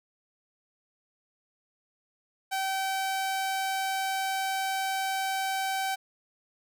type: tone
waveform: sawtooth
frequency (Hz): 770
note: G5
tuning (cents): -31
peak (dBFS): -24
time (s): 2.51-5.96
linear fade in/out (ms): 20
effects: none